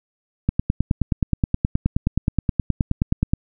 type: click train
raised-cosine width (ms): 5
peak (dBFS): -5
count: 28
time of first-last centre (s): 0.49-3.335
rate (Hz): 9.49
effects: none